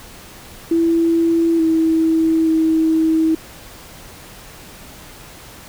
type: tone with pitch steps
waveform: sine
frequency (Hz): 332.2 / 323.3 / 320.5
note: E4 / E4 / E4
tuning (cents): +13 / -34 / -49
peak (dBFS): -12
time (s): 0.71-3.35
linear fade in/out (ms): 5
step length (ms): 880
effects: pink hiss -39 dBFS RMS until 5.68 s